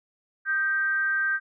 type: tone with frequency modulation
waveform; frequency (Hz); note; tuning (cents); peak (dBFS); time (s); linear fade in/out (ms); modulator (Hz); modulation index
sine; 1568; G6; 0; -22; 0.45-1.4; 50; 323; 0.38
effects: none